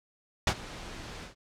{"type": "noise with ADSR envelope", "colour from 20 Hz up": "pink", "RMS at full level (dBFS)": -22, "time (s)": [0.47, 1.35], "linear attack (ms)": 4, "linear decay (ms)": 62, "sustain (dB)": -20, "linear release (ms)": 120, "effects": ["low-pass 6000 Hz 12 dB/octave"]}